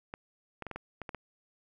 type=clicks; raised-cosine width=0.5 ms; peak=-24 dBFS; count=8; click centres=0.139 / 0.623 / 0.667 / 0.713 / 0.76 / 1.017 / 1.092 / 1.147 s; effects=11-bit